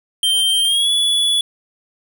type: tone with pitch glide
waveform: square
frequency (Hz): 3151 to 3416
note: G7 to G#7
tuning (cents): +8 to +48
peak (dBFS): -14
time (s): 0.23-1.41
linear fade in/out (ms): 2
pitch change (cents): +140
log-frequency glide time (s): 0.64-0.9
effects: none